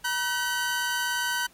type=tone pair together; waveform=sawtooth; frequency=960 / 1519 Hz; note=B5 / F#6; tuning=-49 / +45 cents; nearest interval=minor sixth; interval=794 cents; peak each=-27 / -23 dBFS; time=0.04-1.47 s; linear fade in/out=10 ms; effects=pink hiss -57 dBFS RMS until 1.53 s + MP3 64 kbps